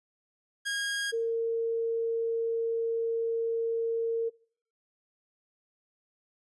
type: tone pair in turn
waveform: sawtooth / sine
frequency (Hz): 1632 / 458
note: G#6 / A#4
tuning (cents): -31 / -31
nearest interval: octave + minor seventh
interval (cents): 2200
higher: first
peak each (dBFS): -26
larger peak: neither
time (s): 0.65-1.12 / 1.12-4.3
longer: second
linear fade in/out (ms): 20
effects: noise-tail reverb RT60 0.5 s tail -22 dB re dry + resampled to 24000 Hz